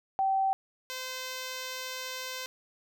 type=tone pair in turn; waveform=sine / 5% pulse; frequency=773 / 514.6 Hz; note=G5 / C5; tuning=-24 / -29 cents; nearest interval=perfect fifth; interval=705 cents; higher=first; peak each=-24 dBFS; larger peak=neither; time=0.19-0.53 / 0.9-2.46 s; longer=second; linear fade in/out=0 ms; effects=none